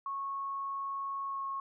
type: tone with pitch glide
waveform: sine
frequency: 1100 to 1091.8 Hz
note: C#6 to C#6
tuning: -14 to -27 cents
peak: -34 dBFS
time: 0.06-1.6 s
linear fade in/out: 2 ms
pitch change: -13 cents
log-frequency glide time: 1.25-1.43 s
effects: none